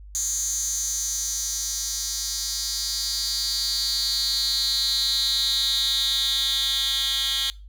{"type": "tone with high-pass filter sweep", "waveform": "10% pulse", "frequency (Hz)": 270.8, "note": "C#4", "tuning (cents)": -40, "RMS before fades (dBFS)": -25, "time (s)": [0.15, 7.5], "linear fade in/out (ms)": 0, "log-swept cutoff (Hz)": [6600, 3200], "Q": 6.1, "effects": ["noise-tail reverb RT60 0.3 s tail -23 dB re dry", "added 50 Hz sine -40 dBFS peak until 7.68 s"]}